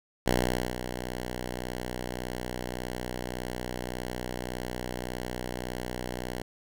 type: tone with ADSR envelope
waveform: 5% pulse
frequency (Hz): 61.74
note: B1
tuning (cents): 0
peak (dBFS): -11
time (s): 0.26-6.42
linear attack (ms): 7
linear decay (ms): 480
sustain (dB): -11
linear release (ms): 3
effects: none